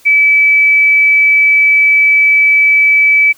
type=tone; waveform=sine; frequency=2300 Hz; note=D7; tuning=37 cents flat; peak=-5 dBFS; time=0.05-3.33 s; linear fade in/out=20 ms; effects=white hiss -45 dBFS RMS until 3.37 s